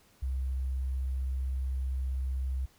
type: tone with sample-and-hold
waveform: sine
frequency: 65.41 Hz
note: C2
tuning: in tune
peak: -29 dBFS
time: 0.22-2.66 s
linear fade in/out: 10 ms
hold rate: 11025 Hz
effects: pink hiss -63 dBFS RMS until 2.78 s